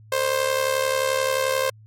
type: tone with amplitude modulation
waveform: sawtooth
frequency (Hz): 526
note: C5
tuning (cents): +9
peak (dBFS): -13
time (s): 0.12-1.7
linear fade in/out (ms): 5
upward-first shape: sine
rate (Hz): 71.4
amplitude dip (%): 70
effects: added 108 Hz sine -45 dBFS peak until 1.86 s + MP3 64 kbps